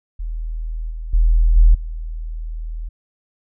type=tone with level steps; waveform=sine; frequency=40.17 Hz; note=E1; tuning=44 cents flat; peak=-22 / -25 / -10 / -6 / -24 dBFS; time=0.19-2.89 s; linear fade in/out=10 ms; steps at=0.9 / 1.13 / 1.56 / 1.74 s; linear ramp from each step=10 ms; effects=none